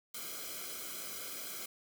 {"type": "noise with comb filter", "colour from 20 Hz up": "white", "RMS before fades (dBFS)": -43, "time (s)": [0.14, 1.66], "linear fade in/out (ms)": 5, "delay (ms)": 1.1, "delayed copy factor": -0.9, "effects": []}